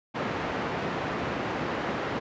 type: band-pass noise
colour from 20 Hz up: pink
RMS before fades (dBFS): -31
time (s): 0.14-2.2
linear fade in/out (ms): 20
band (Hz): 170 to 1900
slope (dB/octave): 12
effects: resampled to 16000 Hz